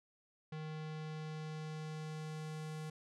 square tone with low-pass filter sweep, 155.56 Hz, D#3, in tune, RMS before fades -44 dBFS, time 0.52-2.9 s, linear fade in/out 5 ms, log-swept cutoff 3700 to 10000 Hz, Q 0.92, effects none

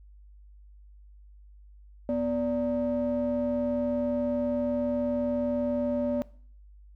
triangle ring-modulated tone, 168.2 Hz, E3, 35 cents sharp, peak -20 dBFS, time 2.09-6.22 s, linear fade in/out 0 ms, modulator 414 Hz, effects noise-tail reverb RT60 0.5 s tail -20 dB re dry + added 50 Hz sine -49 dBFS peak until 6.95 s

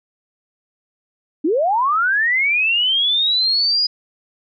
sine linear sweep, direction up, 277.2 to 4956 Hz, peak -14 dBFS, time 1.44-3.87 s, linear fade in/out 10 ms, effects none

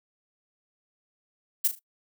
violet noise with echo, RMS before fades -22 dBFS, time 1.64-1.68 s, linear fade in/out 10 ms, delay 38 ms, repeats 3, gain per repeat -10 dB, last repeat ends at 1.794 s, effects noise-tail reverb RT60 0.1 s tail -20 dB re dry

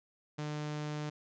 sawtooth tone, 150 Hz, D3, 37 cents sharp, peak -32 dBFS, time 0.38-1.1 s, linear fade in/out 10 ms, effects resampled to 16000 Hz

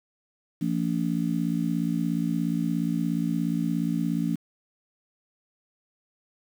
harmonic tone, 57 Hz, A#1, 38 cents flat, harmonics 3 / 4 / 5, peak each -27 / -28 / -29 dBFS, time 0.61-4.36 s, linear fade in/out 10 ms, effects 8-bit

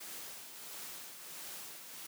white noise with tremolo, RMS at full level -45 dBFS, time 0-2.07 s, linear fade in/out 10 ms, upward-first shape triangle, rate 1.5 Hz, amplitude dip 50%, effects high-pass 150 Hz 12 dB/octave

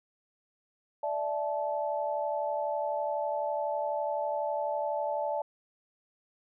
sine chord, D suspended second, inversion none, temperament equal with one note detuned, 587.3 / 659.3 / 868.4 Hz, D5 / E5 / A5, 0 / 0 / -23 cents, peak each -32 / -35 / -33 dBFS, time 1.03-5.42 s, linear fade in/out 5 ms, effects none

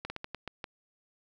slowing click train, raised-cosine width 0.3 ms, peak -21 dBFS, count 7, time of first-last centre 0.05-0.642 s, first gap 50 ms, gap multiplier 1.27, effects none

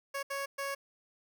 15% pulse tone bursts at uneven times, 554.4 Hz, C#5, in tune, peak -28 dBFS, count 3, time 0.14-0.23 / 0.3-0.46 / 0.58-0.75 s, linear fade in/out 10 ms, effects none

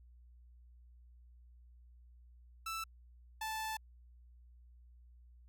sawtooth tone pair in turn, 1323 / 876.9 Hz, E6 / A5, +6 / -6 cents, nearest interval perfect fifth, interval 712 cents, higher first, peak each -35 / -34 dBFS, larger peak second, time 2.66-2.84 / 3.41-3.77 s, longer second, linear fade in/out 5 ms, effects added 60 Hz sine -57 dBFS peak until 5.48 s

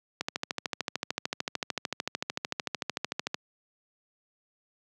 click train, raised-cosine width 0.2 ms, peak -12 dBFS, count 43, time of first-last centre 0.21-3.344 s, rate 13.4 Hz, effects high-pass 150 Hz 12 dB/octave

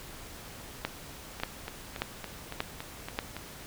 two click trains, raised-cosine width 0.3 ms, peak -21 / -13 dBFS, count 8 / 5, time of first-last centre 1.4-3.366 / 0.85-3.189 s, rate 3.56 / 1.71 Hz, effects pink hiss -46 dBFS RMS until 3.66 s

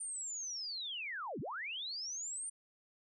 sine linear two-way sweep, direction down then up, 9110 to 110 to 9110 Hz, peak -39 dBFS, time 0-2.5 s, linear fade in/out 10 ms, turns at 1.4 s, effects none

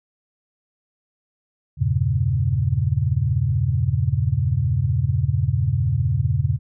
sine chord, E diminished seventh, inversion none, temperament equal with one note detuned, 82.41 / 98 / 118.72 / 138.59 Hz, E2 / G2 / Bb2 / Db3, 0 / 0 / +32 / 0 cents, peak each -25 / -23 / -22 / -22 dBFS, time 1.77-6.59 s, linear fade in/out 50 ms, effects none

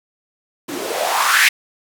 blue noise with band-pass filter sweep, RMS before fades -17 dBFS, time 0.68-1.49 s, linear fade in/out 10 ms, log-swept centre 260 to 2100 Hz, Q 4.2, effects none

